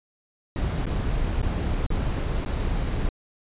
brown noise with dropouts, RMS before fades -25 dBFS, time 0.56-3.09 s, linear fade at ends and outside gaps 1 ms, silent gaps 0.856-0.866 / 1.417-1.428 / 1.865-1.904 / 2.45-2.46 s, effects resampled to 8000 Hz

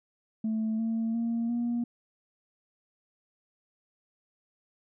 sine tone with pitch steps, 220 / 225.8 / 231.7 / 237.8 Hz, A3 / A3 / A#3 / A#3, 0 / +45 / -10 / +35 cents, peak -25 dBFS, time 0.44-1.84 s, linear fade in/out 5 ms, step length 350 ms, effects tanh soft clip ceiling -24 dBFS

